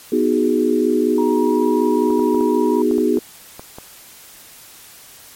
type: chord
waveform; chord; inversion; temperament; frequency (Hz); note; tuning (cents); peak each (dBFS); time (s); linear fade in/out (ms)
sine; G# minor seventh; first; equal; 246.9 / 311.1 / 370 / 415.3; B3 / D#4 / F#4 / G#4; 0 / 0 / 0 / 0; -19; 0.12-3.19; 5
type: tone with pitch glide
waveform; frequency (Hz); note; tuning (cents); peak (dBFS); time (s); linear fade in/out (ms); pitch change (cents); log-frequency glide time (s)
sine; 944 to 959.9; A#5 to B5; +22 to -50; -24; 1.18-2.82; 2; +28; 1.3-1.6
type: clicks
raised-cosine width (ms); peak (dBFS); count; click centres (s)
1; -19; 9; 2.104 / 2.195 / 2.346 / 2.409 / 2.912 / 2.982 / 3.172 / 3.595 / 3.785
effects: white hiss -42 dBFS RMS until 5.35 s + MP3 64 kbps